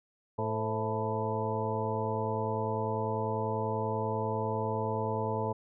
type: harmonic tone with a mistuned harmonic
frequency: 110 Hz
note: A2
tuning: in tune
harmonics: 1 / 2 / 3 / 4 / 5 / 6 / 8 / 9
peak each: -35 / -39 / -45 / -35 / -38 / -40 / -36 / -39 dBFS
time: 0.38-5.53 s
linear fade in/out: 10 ms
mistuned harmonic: 5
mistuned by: -63 cents
effects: none